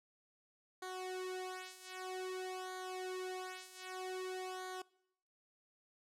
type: tone with flanger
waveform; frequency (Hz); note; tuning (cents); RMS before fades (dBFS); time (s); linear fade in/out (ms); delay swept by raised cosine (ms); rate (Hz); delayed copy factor
sawtooth; 370.8; F#4; +4; -44; 0.82-4.82; 5; 0.37 to 2.67; 0.52; -0.9
effects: noise-tail reverb RT60 0.8 s tail -23 dB re dry + low-pass 11000 Hz 12 dB/octave